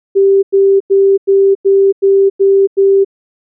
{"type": "tone bursts", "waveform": "sine", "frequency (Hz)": 392, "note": "G4", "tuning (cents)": 0, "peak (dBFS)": -5, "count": 8, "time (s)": [0.15, 3.048], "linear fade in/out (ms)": 20, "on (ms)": 280, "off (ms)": 94, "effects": []}